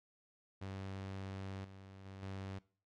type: tone with level steps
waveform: sawtooth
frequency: 96.5 Hz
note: G2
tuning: 27 cents flat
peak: -39 / -49 / -45 / -39 dBFS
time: 0.61-2.59 s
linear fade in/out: 10 ms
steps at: 1.64 / 2.05 / 2.22 s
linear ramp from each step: 10 ms
effects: noise-tail reverb RT60 0.4 s tail -20 dB re dry + low-pass 5000 Hz 12 dB/octave